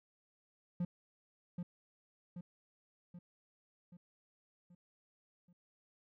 triangle tone with echo, 175.7 Hz, F3, 11 cents sharp, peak -31 dBFS, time 0.8-0.85 s, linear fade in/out 5 ms, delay 780 ms, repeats 6, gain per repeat -5 dB, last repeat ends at 5.53 s, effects none

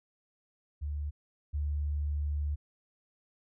sine tone pair in turn, 73.42 / 73.42 Hz, D2 / D2, 0 / 0 cents, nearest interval unison, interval 0 cents, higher neither, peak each -32 / -29 dBFS, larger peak second, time 0.81-1.11 / 1.53-2.56 s, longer second, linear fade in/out 20 ms, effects none

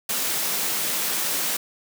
white high-pass noise, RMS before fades -25 dBFS, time 0.09-1.57 s, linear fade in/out 5 ms, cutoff 140 Hz, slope 48 dB/octave, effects none

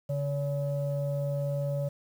sine tone pair together, 142.1 / 567.7 Hz, C#3 / C#5, +43 / +41 cents, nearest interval 2 octaves, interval 2398 cents, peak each -28 / -31 dBFS, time 0.09-1.89 s, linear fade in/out 10 ms, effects tanh soft clip ceiling -22 dBFS + 9-bit

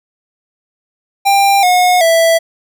square tone with pitch steps, 794 / 723.9 / 660 Hz, G5 / F#5 / E5, +22 / -38 / +2 cents, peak -8 dBFS, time 1.25-2.39 s, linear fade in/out 20 ms, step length 380 ms, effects none

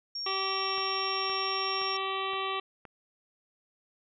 sine tone, 5540 Hz, F8, 15 cents flat, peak -33 dBFS, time 0.15-1.97 s, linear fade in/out 5 ms
harmonic tone, 385.6 Hz, G4, 28 cents flat, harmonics 1 / 2 / 3 / 5 / 6 / 7 / 8 / 9 / 10, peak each -37 / -39 / -33 / -43 / -43 / -40 / -41 / -44 / -44 dBFS, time 0.26-2.6 s, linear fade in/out 5 ms
click train, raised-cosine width 0.5 ms, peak -31 dBFS, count 5, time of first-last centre 0.78-2.853 s, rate 1.93 Hz
effects none

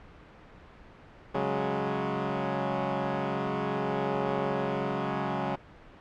10% pulse chord, C# suspended fourth, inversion none, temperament equal, 138.59 / 185 / 207.7 Hz, C#3 / F#3 / G#3, 0 / 0 / 0 cents, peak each -24 dBFS, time 1.34-5.56 s, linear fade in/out 10 ms, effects pink hiss -51 dBFS RMS until 6 s + low-pass 2000 Hz 12 dB/octave

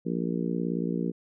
harmonic tone, 58.27 Hz, A#1, in tune, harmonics 3 / 4 / 5 / 6 / 7 / 8, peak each -30 / -32 / -34 / -36 / -37 / -38 dBFS, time 0.05-1.12 s, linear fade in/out 20 ms, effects none

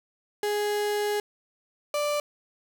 35% pulse tone pair in turn, 415.3 / 588.5 Hz, G#4 / D5, 0 / +3 cents, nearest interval tritone, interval 603 cents, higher second, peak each -23 dBFS, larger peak neither, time 0.43-1.2 / 1.94-2.2 s, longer first, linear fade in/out 2 ms, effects none

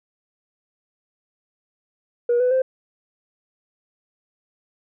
sine tone with pitch steps, 479.6 / 499.7 / 520.6 Hz, A#4 / B4 / C5, +49 / +20 / -9 cents, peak -14 dBFS, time 2.29-2.62 s, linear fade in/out 5 ms, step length 110 ms, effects tanh soft clip ceiling -13 dBFS

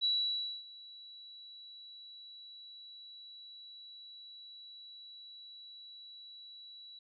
sine tone with ADSR envelope, 3924 Hz, B7, 12 cents flat, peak -27 dBFS, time 0.01-6.99 s, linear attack 31 ms, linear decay 590 ms, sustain -22 dB, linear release 4 ms, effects none

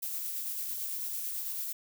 violet noise with tremolo, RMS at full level -35 dBFS, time 0.02-1.73 s, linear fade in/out 10 ms, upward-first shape sine, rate 9 Hz, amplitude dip 25%, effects none

